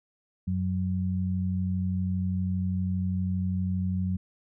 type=tone pair together; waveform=sine; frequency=92.5 / 185 Hz; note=F#2 / F#3; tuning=0 / 0 cents; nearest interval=octave; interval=1200 cents; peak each=-28 dBFS; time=0.47-4.17 s; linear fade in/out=10 ms; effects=none